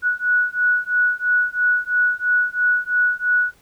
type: beating tone pair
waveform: sine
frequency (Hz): 1468 / 1471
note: F#6 / F#6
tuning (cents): -14 / -11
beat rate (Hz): 3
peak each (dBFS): -19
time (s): 0.02-3.54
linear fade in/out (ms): 50
effects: pink hiss -56 dBFS RMS until 3.61 s